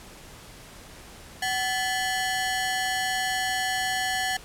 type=ring-modulated tone; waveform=sawtooth; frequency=1244.5 Hz; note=D#6; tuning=in tune; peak=-18 dBFS; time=1.42-4.37 s; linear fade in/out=5 ms; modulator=491 Hz; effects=pink hiss -46 dBFS RMS until 4.44 s + low-pass 12000 Hz 12 dB/octave